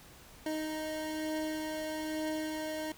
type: beating tone pair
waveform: 25% pulse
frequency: 311.1 / 312.2 Hz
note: D#4 / D#4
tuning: 0 / +6 cents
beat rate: 1.1 Hz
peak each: -31 / -40 dBFS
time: 0.46-2.92 s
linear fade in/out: 2 ms
effects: pink hiss -55 dBFS RMS until 2.97 s